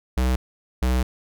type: tone pair in turn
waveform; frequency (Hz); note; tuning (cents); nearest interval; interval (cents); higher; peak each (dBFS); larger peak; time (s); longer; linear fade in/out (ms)
square; 63.3 / 62.99; B1 / B1; +43 / +35; unison; 8; first; -19; neither; 0.17-0.36 / 0.82-1.03; second; 5
effects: none